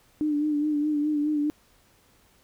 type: tone with vibrato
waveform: sine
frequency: 298.4 Hz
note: D4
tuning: 28 cents sharp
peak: -22 dBFS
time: 0.21-1.5 s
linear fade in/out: 0 ms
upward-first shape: sine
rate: 4.8 Hz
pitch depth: 41 cents each way
effects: pink hiss -61 dBFS RMS until 2.43 s